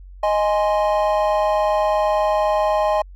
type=chord; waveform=triangle; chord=Ab major; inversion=second; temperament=equal; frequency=622.3 / 830.6 / 1046.5 Hz; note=Eb5 / Ab5 / C6; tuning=0 / 0 / 0 cents; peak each=-16 / -19 / -22 dBFS; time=0.23-3.02 s; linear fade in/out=5 ms; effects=added 46 Hz sine -37 dBFS peak until 3.15 s